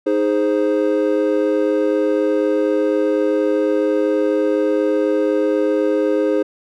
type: chord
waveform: triangle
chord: Ab major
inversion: second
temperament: equal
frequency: 311.1 / 415.3 / 523.3 Hz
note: Eb4 / Ab4 / C5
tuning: 0 / 0 / 0 cents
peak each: -17 dBFS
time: 0.06-6.43 s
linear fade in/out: 10 ms
effects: none